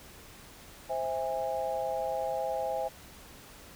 sine chord, C augmented, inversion none, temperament just, 523.3 / 654.1 / 817.6 Hz, C5 / E5 / G#5, 0 / -14 / -27 cents, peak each -34 dBFS, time 0.89-2.89 s, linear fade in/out 20 ms, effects pink hiss -51 dBFS RMS until 3.75 s

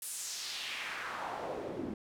pink noise with band-pass filter sweep, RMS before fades -40 dBFS, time 0.02-1.94 s, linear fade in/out 2 ms, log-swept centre 11000 to 250 Hz, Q 2, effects none

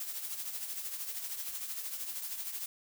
blue noise with tremolo, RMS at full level -37 dBFS, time 0-2.66 s, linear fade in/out 2 ms, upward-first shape triangle, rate 13 Hz, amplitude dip 60%, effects none

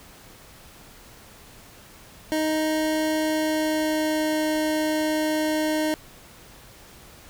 25% pulse tone with pitch glide, 311.7 to 309.4 Hz, D#4 to D#4, +3 to -10 cents, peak -18 dBFS, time 2.32-5.94 s, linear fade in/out 0 ms, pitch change -13 cents, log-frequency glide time 3.16-4.42 s, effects pink hiss -48 dBFS RMS until 7.29 s

